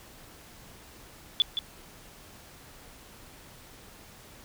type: tone with echo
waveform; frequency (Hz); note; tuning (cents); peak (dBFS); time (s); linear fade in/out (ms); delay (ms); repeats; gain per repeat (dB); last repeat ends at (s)
sine; 3460; A7; -30; -18; 1.4-1.42; 0; 170; 1; -8; 1.59
effects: pink hiss -51 dBFS RMS until 4.44 s